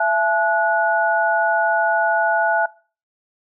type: tone cluster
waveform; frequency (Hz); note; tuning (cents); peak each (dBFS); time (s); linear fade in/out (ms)
sine; 671 / 858 / 1463; E5 / A5 / F#6; +31 / -44 / -20; -20; 0-2.66; 5
effects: noise-tail reverb RT60 0.4 s tail -22 dB re dry